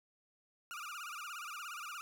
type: tone with vibrato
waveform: 30% pulse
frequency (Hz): 1300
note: E6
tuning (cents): -24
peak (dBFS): -40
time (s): 0.71-2.01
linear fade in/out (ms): 0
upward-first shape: sine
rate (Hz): 17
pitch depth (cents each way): 190
effects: none